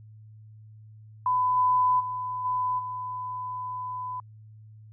sine tone with level steps, 1003 Hz, B5, 26 cents sharp, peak -21 / -19 / -29 / -24 / -31 dBFS, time 1.26-4.2 s, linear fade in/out 2 ms, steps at 1.56 / 1.99 / 2.44 / 2.78 s, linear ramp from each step 20 ms, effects added 108 Hz sine -46 dBFS peak until 4.92 s

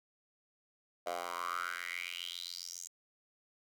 10% pulse tone with high-pass filter sweep, 87.31 Hz, F2, in tune, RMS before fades -41 dBFS, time 1.06-2.88 s, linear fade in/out 10 ms, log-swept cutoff 660 to 7000 Hz, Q 5.9, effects none

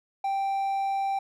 triangle tone, 784 Hz, G5, in tune, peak -23 dBFS, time 0.24-1.19 s, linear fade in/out 5 ms, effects none

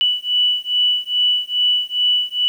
sine beating tone pair, 2960 / 2962.4 Hz, F#7 / F#7, 0 / +1 cents, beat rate 2.4 Hz, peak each -18 dBFS, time 0.01-2.48 s, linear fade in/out 0 ms, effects 8-bit

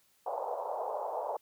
white band-pass noise, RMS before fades -36 dBFS, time 0.26-1.37 s, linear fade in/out 5 ms, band 470 to 940 Hz, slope 48 dB/octave, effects white hiss -69 dBFS RMS until 1.41 s

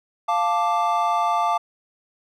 triangle chord, D minor, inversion first, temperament equal, 698.5 / 880 / 1174.7 Hz, F5 / A5 / D6, 0 / 0 / 0 cents, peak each -21 dBFS, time 0.28-1.58 s, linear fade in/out 10 ms, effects none

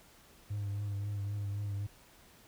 triangle tone with vibrato, 101.6 Hz, G#2, 38 cents flat, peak -31 dBFS, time 0.5-1.87 s, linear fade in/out 10 ms, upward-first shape triangle, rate 3.8 Hz, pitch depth 37 cents each way, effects tanh soft clip ceiling -28 dBFS + pink hiss -60 dBFS RMS until 2.47 s

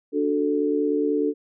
sine chord, D major, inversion none, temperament equal, 293.7 / 370 / 440 Hz, D4 / F#4 / A4, 0 / 0 / 0 cents, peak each -23 / -28 / -23 dBFS, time 0.12-1.34 s, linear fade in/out 50 ms, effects none

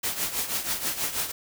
white noise with tremolo, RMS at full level -26 dBFS, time 0.03-1.32 s, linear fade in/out 10 ms, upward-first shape triangle, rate 6.2 Hz, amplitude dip 75%, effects none

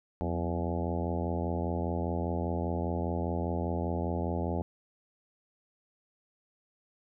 harmonic tone with a mistuned harmonic, 85 Hz, F2, 46 cents flat, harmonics 1 / 2 / 3 / 4 / 5 / 6 / 7 / 8 / 9 / 10, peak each -33 / -36 / -38 / -39 / -40 / -41 / -41 / -42 / -43 / -43 dBFS, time 0.21-4.62 s, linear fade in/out 0 ms, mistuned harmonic 2, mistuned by +91 cents, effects none

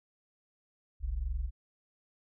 sine tone pair together, 41.89 / 64.3 Hz, E1 / C2, +29 / -30 cents, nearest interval perfect fifth, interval 741 cents, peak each -33 / -32 dBFS, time 1-1.51 s, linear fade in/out 50 ms, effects tanh soft clip ceiling -26 dBFS

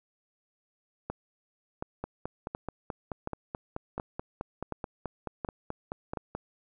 two click trains, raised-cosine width 1 ms, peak -20 / -19 dBFS, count 21 / 8, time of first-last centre 2.04-6.35 / 1.1-6.172 s, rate 4.64 / 1.38 Hz, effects none

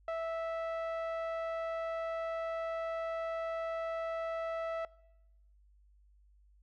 sawtooth tone with low-pass filter, 657 Hz, E5, 6 cents flat, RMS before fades -36 dBFS, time 0.08-4.85 s, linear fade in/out 2 ms, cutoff 1500 Hz, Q 0.71, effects noise-tail reverb RT60 0.9 s tail -23 dB re dry + added 50 Hz sine -61 dBFS peak until 6.62 s

